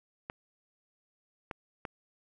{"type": "clicks", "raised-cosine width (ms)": 0.5, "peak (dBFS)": -22, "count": 3, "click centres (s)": [0.299, 1.512, 1.852], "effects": []}